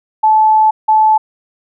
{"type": "tone pair in turn", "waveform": "sine", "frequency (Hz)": [868, 868], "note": ["A5", "A5"], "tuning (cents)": [-24, -24], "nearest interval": "unison", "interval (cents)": 0, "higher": "neither", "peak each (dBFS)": -6, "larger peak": "neither", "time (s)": [[0.23, 0.71], [0.88, 1.18]], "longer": "first", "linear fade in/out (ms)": 10, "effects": []}